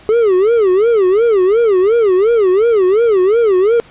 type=tone with vibrato; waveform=triangle; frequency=415.3 Hz; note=G#4; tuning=in tune; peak=-6 dBFS; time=0.09-3.8 s; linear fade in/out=0 ms; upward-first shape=sine; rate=2.8 Hz; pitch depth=230 cents each way; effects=pink hiss -42 dBFS RMS until 3.9 s + resampled to 8000 Hz